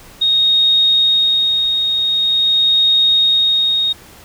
sine tone with tremolo, 3729 Hz, A#7, in tune, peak -9 dBFS, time 0.21-3.93 s, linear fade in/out 10 ms, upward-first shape sine, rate 0.45 Hz, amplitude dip 40%, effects pink hiss -41 dBFS RMS until 4.24 s

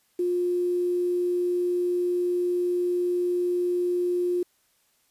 sine tone with quantisation, 354.9 Hz, F4, 28 cents sharp, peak -22 dBFS, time 0.19-4.43 s, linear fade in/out 5 ms, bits 8, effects white hiss -67 dBFS RMS until 5.1 s + resampled to 32000 Hz

